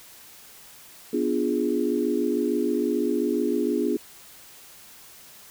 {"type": "chord", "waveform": "sine", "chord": "B diminished seventh", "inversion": "none", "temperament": "equal", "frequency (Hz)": [246.9, 293.7, 349.2, 415.3], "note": ["B3", "D4", "F4", "Ab4"], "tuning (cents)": [0, 0, 0, 0], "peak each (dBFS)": -27, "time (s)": [1.13, 3.97], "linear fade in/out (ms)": 5, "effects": ["white hiss -48 dBFS RMS until 5.5 s"]}